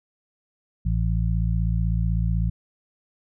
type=harmonic tone; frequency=56 Hz; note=A1; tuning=31 cents sharp; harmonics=1 / 2 / 3; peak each=-22 / -25 / -27 dBFS; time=0.85-2.5 s; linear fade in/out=10 ms; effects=none